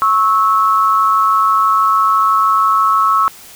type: tone pair together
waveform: sine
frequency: 1100 / 1306.1 Hz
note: C#6 / E6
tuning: -14 / -16 cents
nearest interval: minor third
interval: 298 cents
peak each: -12 dBFS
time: 0.02-3.28 s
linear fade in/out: 0 ms
effects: white hiss -38 dBFS RMS until 3.55 s